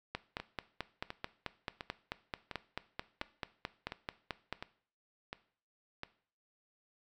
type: two click trains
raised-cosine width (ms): 0.3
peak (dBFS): -24 / -20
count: 9 / 21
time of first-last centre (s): 0.4-6.034 / 0.15-4.526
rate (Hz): 1.42 / 4.57
effects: noise-tail reverb RT60 0.5 s tail -17 dB re dry